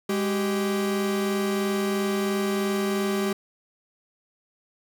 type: tone pair together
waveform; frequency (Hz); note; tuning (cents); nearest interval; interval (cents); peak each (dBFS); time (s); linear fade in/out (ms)
45% pulse; 204.9 / 386.8; G#3 / G4; -23 / -23; major seventh; 1100; -26 / -26; 0.09-3.33; 5
effects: none